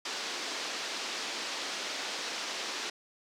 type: band-pass noise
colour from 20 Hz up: white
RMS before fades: -37 dBFS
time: 0.05-2.9 s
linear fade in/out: 5 ms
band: 250 to 5700 Hz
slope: 24 dB/octave
effects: none